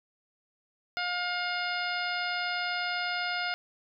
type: harmonic tone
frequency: 712 Hz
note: F5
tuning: 33 cents sharp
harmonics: 1 / 2 / 3 / 4 / 5 / 6 / 7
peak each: -35 / -33 / -36 / -39 / -42 / -42 / -40 dBFS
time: 0.97-3.54 s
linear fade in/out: 0 ms
effects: none